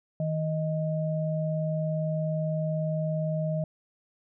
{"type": "tone pair together", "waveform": "sine", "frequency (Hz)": [158.5, 624], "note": ["D#3", "D#5"], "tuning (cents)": [32, 5], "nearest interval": "2 octaves", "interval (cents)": 2373, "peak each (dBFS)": [-27, -31], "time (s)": [0.2, 3.64], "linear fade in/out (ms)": 2, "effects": []}